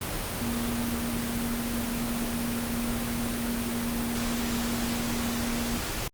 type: tone in noise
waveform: sine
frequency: 235.9 Hz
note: A#3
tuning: 21 cents sharp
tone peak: -29 dBFS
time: 0.41-5.78 s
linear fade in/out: 5 ms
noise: pink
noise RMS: -32 dBFS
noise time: 0.01-6.08 s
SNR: 0 dB
effects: Opus 32 kbps